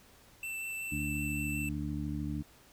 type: tone with vibrato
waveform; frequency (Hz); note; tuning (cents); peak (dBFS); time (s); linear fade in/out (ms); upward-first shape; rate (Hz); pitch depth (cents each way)
square; 2667; E7; +20; -37; 0.43-1.69; 2; triangle; 5.4; 10
type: harmonic tone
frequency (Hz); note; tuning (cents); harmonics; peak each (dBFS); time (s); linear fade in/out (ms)
73.42; D2; 0; 1 / 2 / 3 / 4; -39 / -38 / -40 / -38; 0.91-2.43; 20
effects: pink hiss -60 dBFS RMS until 2.72 s